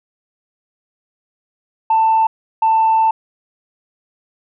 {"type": "tone bursts at uneven times", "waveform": "sine", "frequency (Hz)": 889, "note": "A5", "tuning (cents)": 18, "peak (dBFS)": -9, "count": 2, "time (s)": [[1.9, 2.27], [2.62, 3.11]], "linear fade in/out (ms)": 5, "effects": ["tanh soft clip ceiling -7 dBFS"]}